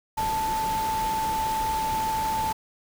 sine tone in noise, 880 Hz, A5, in tune, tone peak -24 dBFS, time 0.17-2.53 s, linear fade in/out 10 ms, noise pink, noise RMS -34 dBFS, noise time 0.17-2.53 s, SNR +7 dB, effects none

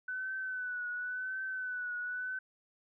sine tone with vibrato, 1500 Hz, F#6, 23 cents sharp, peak -35 dBFS, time 0.08-2.39 s, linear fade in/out 5 ms, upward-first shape triangle, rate 0.93 Hz, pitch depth 52 cents each way, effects none

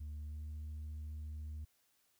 sine tone with pitch glide, 75 to 76.18 Hz, D2 to D#2, +37 to -36 cents, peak -39 dBFS, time 0-1.65 s, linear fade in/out 10 ms, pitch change +27 cents, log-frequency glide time 0.25-0.42 s, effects tanh soft clip ceiling -41 dBFS + white hiss -75 dBFS RMS until 2.19 s

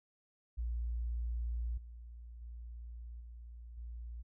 sine tone with level steps, 58.5 Hz, A#1, 7 cents sharp, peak -34 / -47 / -44 / -47 / -42 dBFS, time 0.57-4.23 s, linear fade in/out 20 ms, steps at 1.77 / 2.41 / 3.2 / 3.77 s, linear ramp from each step 10 ms, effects none

